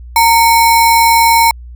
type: tone with sample-and-hold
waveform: sine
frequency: 920 Hz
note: A#5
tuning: 23 cents flat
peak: -5 dBFS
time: 0.16-1.51 s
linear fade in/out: 2 ms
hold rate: 3150 Hz
effects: added 60 Hz sine -28 dBFS peak until 1.75 s